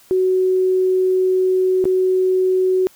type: tone with dropouts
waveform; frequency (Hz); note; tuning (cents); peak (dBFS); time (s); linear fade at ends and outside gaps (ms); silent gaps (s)
sine; 372.4; F#4; +11; -13; 0.11-2.87; 0; 1.842-1.854
effects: white hiss -50 dBFS RMS until 2.95 s